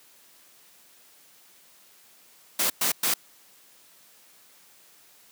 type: noise bursts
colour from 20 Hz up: white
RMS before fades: -24 dBFS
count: 3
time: 2.59-3.14 s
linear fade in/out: 5 ms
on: 110 ms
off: 110 ms
effects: white hiss -56 dBFS RMS until 5.31 s + high-pass 150 Hz 12 dB/octave